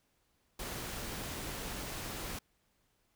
pink noise, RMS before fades -41 dBFS, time 0.59-2.39 s, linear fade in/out 5 ms, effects pink hiss -75 dBFS RMS until 3.15 s

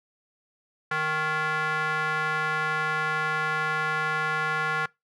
square tone with band-pass filter, 155.56 Hz, D#3, in tune, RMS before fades -27 dBFS, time 0.91-4.86 s, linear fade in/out 5 ms, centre 1500 Hz, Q 2.9, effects noise-tail reverb RT60 0.2 s tail -23 dB re dry

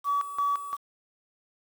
sine tone with tremolo, 1141 Hz, C#6, 50 cents sharp, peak -22 dBFS, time 0.04-0.77 s, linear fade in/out 50 ms, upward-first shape square, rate 2.9 Hz, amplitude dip 75%, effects tanh soft clip ceiling -19 dBFS + 8-bit

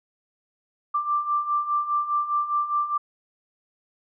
sine beating tone pair, 1176 / 1180.9 Hz, D6 / D6, +2 / +9 cents, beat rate 4.9 Hz, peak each -28 / -23 dBFS, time 0.94-2.98 s, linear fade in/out 10 ms, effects none

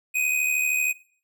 square tone with amplitude modulation, 2500 Hz, D#7, 8 cents sharp, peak -20 dBFS, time 0.14-0.93 s, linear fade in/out 20 ms, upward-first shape sine, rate 73 Hz, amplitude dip 60%, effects noise-tail reverb RT60 0.5 s tail -17 dB re dry

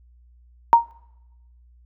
sine tone with exponential decay, 932.3 Hz, A#5, in tune, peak -5 dBFS, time 0.73-0.91 s, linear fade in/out 0 ms, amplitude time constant 37 ms, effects noise-tail reverb RT60 0.9 s tail -24 dB re dry + added 60 Hz sine -50 dBFS peak until 1.85 s

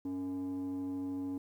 sine tone with frequency modulation, 278.1 Hz, C#4, 6 cents sharp, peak -32 dBFS, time 0.05-1.38 s, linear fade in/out 5 ms, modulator 181 Hz, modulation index 0.3, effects tanh soft clip ceiling -34 dBFS + 11-bit

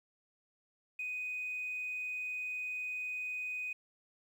sine tone, 2496 Hz, D#7, 5 cents sharp, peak -35 dBFS, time 0.99-3.73 s, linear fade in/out 5 ms, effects tanh soft clip ceiling -32 dBFS + 11-bit

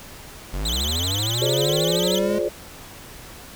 square linear sweep, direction up, 43.83 to 210.3 Hz, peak -25 dBFS, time 0.53-2.39 s, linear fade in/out 10 ms
35% pulse tone with vibrato, 3520 Hz, A7, in tune, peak -22 dBFS, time 0.65-2.19 s, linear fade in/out 5 ms, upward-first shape sine, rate 13 Hz, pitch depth 280 cents each way
sine chord, D half-diminished seventh, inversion first, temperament just, 352.4 / 422.9 / 528.6 / 587.3 Hz, F4 / Ab4 / C5 / D5, +16 / +31 / +18 / 0 cents, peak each -26 dBFS, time 1.41-2.49 s, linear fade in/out 10 ms
effects pink hiss -41 dBFS RMS until 3.55 s

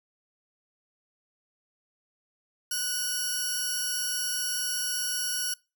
10% pulse tone pair together, 1481 / 5592 Hz, F#6 / F8, +1 / +1 cents, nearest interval octave + major seventh, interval 2300 cents, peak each -24 dBFS, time 2.71-5.54 s, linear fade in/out 5 ms, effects noise-tail reverb RT60 0.3 s tail -26 dB re dry

